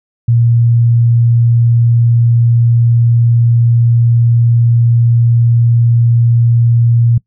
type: tone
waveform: sine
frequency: 117.6 Hz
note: A#2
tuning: 16 cents sharp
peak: -6 dBFS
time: 0.28-7.18 s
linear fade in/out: 5 ms
effects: noise-tail reverb RT60 0.1 s tail -22 dB re dry